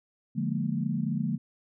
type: chord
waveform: sine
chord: Bb dominant seventh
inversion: first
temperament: just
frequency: 145.68 / 174.81 / 209.8 / 233.1 Hz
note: D3 / F3 / Ab3 / Bb3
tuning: -14 / +2 / +18 / 0 cents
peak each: -32 dBFS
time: 0.35-1.38 s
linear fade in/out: 20 ms
effects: none